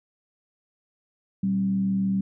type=tone with frequency modulation; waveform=sine; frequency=193.4 Hz; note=G3; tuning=23 cents flat; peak=-21 dBFS; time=1.43-2.21 s; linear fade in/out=5 ms; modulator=73.7 Hz; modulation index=0.36; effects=none